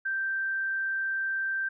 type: tone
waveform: sine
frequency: 1567 Hz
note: G6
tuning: 1 cent flat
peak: -27 dBFS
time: 0.05-1.69 s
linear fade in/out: 10 ms
effects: none